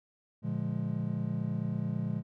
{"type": "chord", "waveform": "triangle", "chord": "Bb dominant seventh", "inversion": "none", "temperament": "just", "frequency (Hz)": [116.54, 145.68, 174.81, 209.8], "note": ["Bb2", "D3", "F3", "Ab3"], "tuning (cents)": [0, -14, 2, 18], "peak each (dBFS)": -34, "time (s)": [0.42, 2.23], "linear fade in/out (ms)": 50, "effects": []}